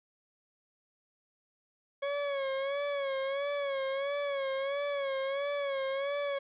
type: tone with vibrato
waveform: 40% pulse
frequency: 554.4 Hz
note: C#5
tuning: in tune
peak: -30 dBFS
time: 2.02-6.39 s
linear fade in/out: 10 ms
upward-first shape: sine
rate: 1.5 Hz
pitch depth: 63 cents each way
effects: resampled to 8000 Hz + 10-bit